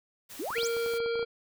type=noise; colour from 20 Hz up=white; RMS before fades=-45 dBFS; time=0.29-0.99 s; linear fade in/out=20 ms
type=exponential sweep; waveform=sine; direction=up; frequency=257.6 to 8372 Hz; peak=-32 dBFS; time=0.39-0.68 s; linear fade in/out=10 ms
type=clicks; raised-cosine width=1 ms; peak=-30 dBFS; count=11; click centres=0.505 / 0.583 / 0.632 / 0.767 / 0.862 / 0.937 / 1.003 / 1.061 / 1.156 / 1.194 / 1.228 s
type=harmonic tone; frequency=464.7 Hz; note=A#4; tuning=5 cents flat; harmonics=1 / 3 / 5 / 7 / 9 / 10; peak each=-28 / -38 / -42 / -45 / -47 / -48 dBFS; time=0.55-1.25 s; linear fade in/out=20 ms
effects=none